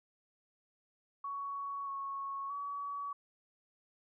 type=tone with pitch steps; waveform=sine; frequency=1118 / 1103 / 1135 Hz; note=C#6 / C#6 / C#6; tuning=+14 / -9 / +41 cents; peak=-37 dBFS; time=1.24-3.13 s; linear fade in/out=5 ms; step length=630 ms; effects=none